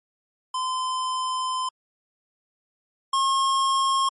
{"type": "tone pair in turn", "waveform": "square", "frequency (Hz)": [1028, 1078], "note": ["C6", "C#6"], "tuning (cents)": [-31, -49], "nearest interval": "minor second", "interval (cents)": 82, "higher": "second", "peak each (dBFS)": [-25, -20], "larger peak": "second", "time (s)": [[0.54, 1.69], [3.13, 4.09]], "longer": "first", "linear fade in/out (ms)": 5, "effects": ["MP3 48 kbps"]}